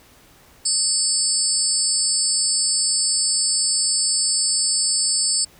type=tone cluster; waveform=sine; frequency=4544 / 5170 / 7670 / 8270 / 9000 Hz; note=C#8 / E8 / A#8 / C9 / C#9; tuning=+42 / -34 / +48 / -21 / +25 cents; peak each=-24 dBFS; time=0.65-5.45 s; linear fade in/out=10 ms; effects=pink hiss -51 dBFS RMS until 5.59 s